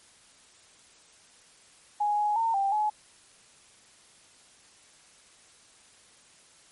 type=tone with pitch steps; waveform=sine; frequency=831 / 836 / 909 / 789 / 848 Hz; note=G#5 / G#5 / A#5 / G5 / G#5; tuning=+1 / +11 / -44 / +11 / +36 cents; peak=-23 dBFS; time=2-2.9 s; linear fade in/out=10 ms; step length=180 ms; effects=white hiss -57 dBFS RMS until 6.71 s + MP3 48 kbps